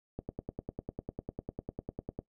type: click train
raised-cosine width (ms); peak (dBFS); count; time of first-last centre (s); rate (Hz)
2; -24; 21; 0.19-2.19; 10
effects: noise-tail reverb RT60 0.1 s tail -18 dB re dry